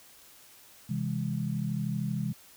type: chord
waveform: sine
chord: C augmented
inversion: none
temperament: just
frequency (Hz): 130.81 / 163.52 / 204.4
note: C3 / E3 / G#3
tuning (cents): 0 / -14 / -27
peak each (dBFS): -33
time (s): 0.89-2.33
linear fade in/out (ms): 10
effects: white hiss -55 dBFS RMS until 2.56 s